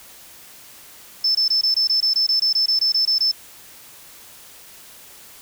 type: tone bursts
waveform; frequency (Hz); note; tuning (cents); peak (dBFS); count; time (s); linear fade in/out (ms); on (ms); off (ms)
sine; 5274; E8; 0; -15; 16; 1.24-3.315; 5; 110; 21
effects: white hiss -44 dBFS RMS until 5.41 s